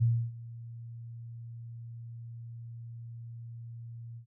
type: tone with ADSR envelope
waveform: sine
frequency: 116.54 Hz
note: A#2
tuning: in tune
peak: -21 dBFS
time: 0-4.26 s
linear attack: 24 ms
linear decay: 290 ms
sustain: -20 dB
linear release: 91 ms
effects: none